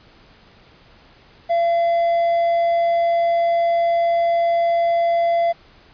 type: tone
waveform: triangle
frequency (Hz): 680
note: F5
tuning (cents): -46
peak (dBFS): -13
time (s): 1.49-5.53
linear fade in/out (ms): 20
effects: pink hiss -50 dBFS RMS until 5.93 s + resampled to 11025 Hz